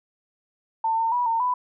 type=tone with pitch steps; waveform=sine; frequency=897 / 907 / 976 / 911 / 994 Hz; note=A5 / A#5 / B5 / A#5 / B5; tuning=+33 / -48 / -21 / -40 / +11 cents; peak=-20 dBFS; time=0.84-1.54 s; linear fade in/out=5 ms; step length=140 ms; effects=none